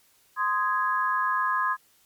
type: chord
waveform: sine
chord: Ab major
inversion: first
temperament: just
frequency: 1038.3 / 1245.9 / 1661.2 Hz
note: C6 / Eb6 / Ab6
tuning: -14 / +2 / 0 cents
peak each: -25 / -28 / -28 dBFS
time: 0.36-1.77 s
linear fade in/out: 50 ms
effects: white hiss -62 dBFS RMS until 2.05 s + MP3 96 kbps